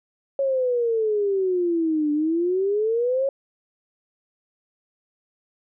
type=exponential two-way sweep; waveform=sine; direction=down then up; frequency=554.4 to 293.7 to 554.4 Hz; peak=-19 dBFS; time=0.39-3.29 s; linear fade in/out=2 ms; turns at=2.12 s; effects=none